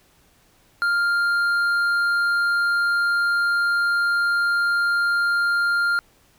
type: tone with hard clipping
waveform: triangle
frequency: 1400 Hz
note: F6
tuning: 4 cents sharp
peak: -19 dBFS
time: 0.82-5.99 s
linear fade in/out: 0 ms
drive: 8 dB
effects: pink hiss -58 dBFS RMS until 6.38 s